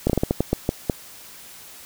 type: slowing click train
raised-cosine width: 2 ms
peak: -5 dBFS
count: 10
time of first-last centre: 0.07-0.898 s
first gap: 27 ms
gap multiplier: 1.29
effects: white hiss -43 dBFS RMS until 1.85 s